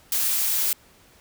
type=noise; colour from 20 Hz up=blue; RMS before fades=-23 dBFS; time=0.12-0.73 s; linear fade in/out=2 ms; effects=pink hiss -55 dBFS RMS until 1.2 s